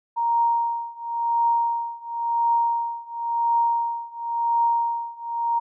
sine tone with tremolo, 934 Hz, A#5, 3 cents sharp, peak -16 dBFS, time 0.16-5.6 s, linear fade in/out 20 ms, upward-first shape triangle, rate 0.95 Hz, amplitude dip 95%, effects none

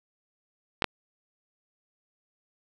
clicks, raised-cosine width 0.3 ms, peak -7 dBFS, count 2, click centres 0.822 / 0.843 s, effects 7-bit

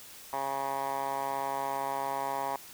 10% pulse tone with band-pass filter, 137 Hz, C#3, 20 cents flat, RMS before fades -33 dBFS, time 0.33-2.56 s, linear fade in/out 2 ms, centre 960 Hz, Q 3.6, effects white hiss -49 dBFS RMS until 2.73 s

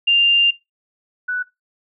sine tone pair in turn, 2794 / 1484.8 Hz, F7 / F#6, 0 / +6 cents, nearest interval major seventh, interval 1094 cents, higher first, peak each -11 / -19 dBFS, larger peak first, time 0.07-0.51 / 1.28-1.43 s, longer first, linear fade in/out 10 ms, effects noise-tail reverb RT60 0.2 s tail -20 dB re dry

